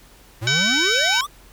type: exponential sweep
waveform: square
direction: up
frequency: 103.83 to 1234 Hz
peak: -25 dBFS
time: 0.41-1.27 s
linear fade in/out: 20 ms
type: harmonic tone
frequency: 760 Hz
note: F#5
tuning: 46 cents sharp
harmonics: 2 / 3 / 4 / 5 / 6 / 7 / 8 / 9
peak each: -21 / -24 / -26 / -23 / -34 / -25 / -35 / -29 dBFS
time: 0.47-1.21 s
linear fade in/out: 2 ms
effects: added 44 Hz sine -50 dBFS peak until 1.52 s + pink hiss -50 dBFS RMS until 1.52 s